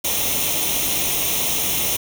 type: noise with comb filter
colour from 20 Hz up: white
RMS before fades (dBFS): -21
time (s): 0.04-1.97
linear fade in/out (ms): 10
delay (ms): 0.32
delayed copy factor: +0.7
effects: none